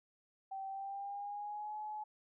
sine tone with pitch glide, 775 to 850 Hz, G5 to G#5, -20 to +40 cents, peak -40 dBFS, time 0.51-2.04 s, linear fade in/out 10 ms, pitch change +160 cents, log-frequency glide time 0.68-1.76 s, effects none

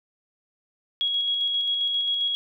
sine tone with tremolo, 3317 Hz, G#7, 3 cents flat, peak -21 dBFS, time 1.01-2.35 s, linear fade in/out 0 ms, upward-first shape square, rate 7.5 Hz, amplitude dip 25%, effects none

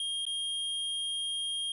square tone with dropouts, 3230 Hz, G#7, 49 cents flat, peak -32 dBFS, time 0-1.72 s, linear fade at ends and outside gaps 2 ms, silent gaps 0.253-0.265 s, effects resampled to 32000 Hz + 12-bit

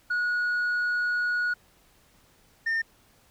sine tone pair in turn, 1455 / 1812.3 Hz, F#6 / A#6, -29 / -49 cents, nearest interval major third, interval 380 cents, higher second, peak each -21 dBFS, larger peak neither, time 0.1-1.54 / 2.66-2.82 s, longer first, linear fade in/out 10 ms, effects tanh soft clip ceiling -23 dBFS + pink hiss -61 dBFS RMS until 3.3 s

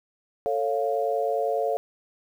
sine chord, A augmented, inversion none, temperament equal with one note detuned, 444.6 / 554.4 / 698.5 Hz, A4 / C#5 / E#5, +18 / 0 / 0 cents, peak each -27 dBFS, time 0.46-1.77 s, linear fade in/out 0 ms, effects 9-bit

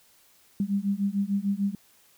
sine beating tone pair, 196.2 / 202.9 Hz, G3 / G#3, +2 / -40 cents, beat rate 6.7 Hz, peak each -27 dBFS, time 0.6-1.75 s, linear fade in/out 2 ms, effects white hiss -60 dBFS RMS until 2.17 s

